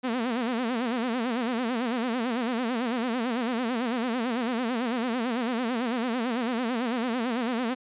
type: tone with vibrato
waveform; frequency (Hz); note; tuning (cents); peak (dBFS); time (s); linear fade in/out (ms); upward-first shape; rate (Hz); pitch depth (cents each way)
sawtooth; 240; B3; -49; -22; 0.03-7.75; 20; sine; 9; 140
effects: resampled to 8000 Hz